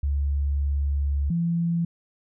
sine tone pair in turn, 70.8 / 169.27 Hz, C#2 / E3, +37 / +46 cents, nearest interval octave + minor third, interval 1509 cents, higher second, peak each -21 dBFS, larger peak neither, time 0.03-1.3 / 1.3-1.85 s, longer first, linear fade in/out 5 ms, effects none

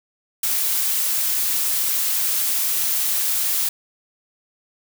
blue noise, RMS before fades -21 dBFS, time 0.43-3.69 s, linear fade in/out 5 ms, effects none

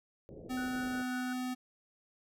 white low-pass noise, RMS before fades -49 dBFS, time 0.29-1.02 s, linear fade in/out 0 ms, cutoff 570 Hz, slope 48 dB/octave
square tone with pitch glide, 254.7 to 252.8 Hz, C4 to B3, -46 to +41 cents, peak -35 dBFS, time 0.49-1.55 s, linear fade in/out 20 ms, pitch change -13 cents, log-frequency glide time 0.67-1.08 s
sine tone with tremolo, 1480 Hz, F#6, in tune, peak -39 dBFS, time 0.57-1.33 s, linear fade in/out 5 ms, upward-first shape sine, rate 5.5 Hz, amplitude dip 45%
effects none

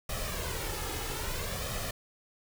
pink noise with flanger, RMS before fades -35 dBFS, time 0.09-1.91 s, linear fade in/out 5 ms, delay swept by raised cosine 1.6 to 2.38 ms, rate 0.6 Hz, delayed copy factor +0.6, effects none

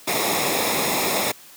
pink noise with comb filter, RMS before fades -22 dBFS, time 0.07-1.32 s, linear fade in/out 10 ms, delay 0.66 ms, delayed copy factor -0.65, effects white hiss -46 dBFS RMS until 1.56 s + high-pass 150 Hz 12 dB/octave

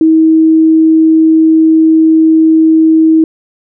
sine tone, 319.6 Hz, D#4, 47 cents sharp, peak -3 dBFS, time 0.01-3.24 s, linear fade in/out 2 ms, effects none

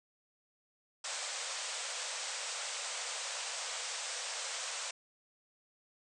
white band-pass noise, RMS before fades -40 dBFS, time 1.04-4.91 s, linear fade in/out 5 ms, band 470 to 8600 Hz, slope 96 dB/octave, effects none

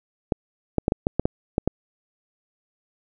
clicks, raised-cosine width 2 ms, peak -6 dBFS, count 9, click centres 0.322 / 0.783 / 0.881 / 0.921 / 1.069 / 1.196 / 1.255 / 1.581 / 1.676 s, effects none

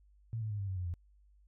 sine tone with pitch steps, 113.7 / 108.57 / 103.66 / 98.98 / 94.51 / 90.24 / 86.17 Hz, A#2 / A2 / G#2 / G2 / F#2 / F#2 / F2, -43 / -23 / -3 / +17 / +37 / -43 / -23 cents, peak -34 dBFS, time 0.33-0.939 s, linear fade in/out 0 ms, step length 87 ms, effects added 50 Hz sine -61 dBFS peak until 1.47 s

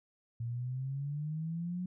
sine exponential sweep, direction up, 115.3 to 183.5 Hz, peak -34 dBFS, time 0.4-1.86 s, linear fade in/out 5 ms, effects none

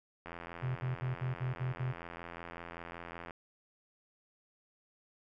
click train, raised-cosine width 0.5 ms, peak -29 dBFS, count 261, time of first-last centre 0.26-3.308 s, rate 85.3 Hz
triangle tone bursts, 128 Hz, C3, 38 cents flat, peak -30 dBFS, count 7, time 0.62-1.93 s, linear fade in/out 20 ms, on 140 ms, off 55 ms
effects none

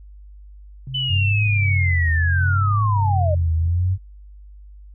sine tone with tremolo, 132.1 Hz, C3, 17 cents sharp, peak -24 dBFS, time 0.87-3.68 s, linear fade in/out 2 ms, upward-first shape triangle, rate 1.4 Hz, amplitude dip 90%
sine linear sweep, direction down, 3021 to 579 Hz, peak -21 dBFS, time 0.94-3.35 s, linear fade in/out 10 ms
sine tone with vibrato, 92.5 Hz, F#2, in tune, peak -16 dBFS, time 1.08-3.98 s, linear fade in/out 50 ms, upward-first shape triangle, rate 0.71 Hz, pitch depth 250 cents each way
effects added 50 Hz sine -39 dBFS peak until 4.94 s

